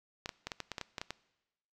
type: clicks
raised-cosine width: 0.2 ms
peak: -20 dBFS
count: 11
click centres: 0.259 / 0.292 / 0.47 / 0.518 / 0.603 / 0.717 / 0.782 / 0.813 / 0.982 / 1.015 / 1.106 s
effects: noise-tail reverb RT60 1.0 s tail -21 dB re dry